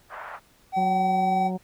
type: band-pass noise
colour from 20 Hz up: white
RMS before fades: -38 dBFS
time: 0.09-0.4 s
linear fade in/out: 50 ms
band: 660 to 1500 Hz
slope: 24 dB/octave
type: tone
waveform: triangle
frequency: 762 Hz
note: G5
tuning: 49 cents flat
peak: -19 dBFS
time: 0.72-1.51 s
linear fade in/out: 50 ms
type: harmonic tone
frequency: 185 Hz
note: F#3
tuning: in tune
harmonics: 1 / 2 / 3 / 4 / 5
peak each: -27 / -35 / -37 / -36 / -44 dBFS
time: 0.76-1.58 s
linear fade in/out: 20 ms
effects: pink hiss -59 dBFS RMS until 1.63 s